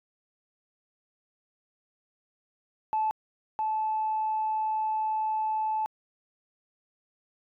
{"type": "tone pair in turn", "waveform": "sine", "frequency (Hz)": [869, 869], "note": ["A5", "A5"], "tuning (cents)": [-22, -22], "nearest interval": "unison", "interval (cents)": 0, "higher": "neither", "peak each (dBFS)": [-23, -25], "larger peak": "first", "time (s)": [[2.93, 3.11], [3.59, 5.86]], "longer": "second", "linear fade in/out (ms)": 0, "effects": ["tanh soft clip ceiling -20 dBFS"]}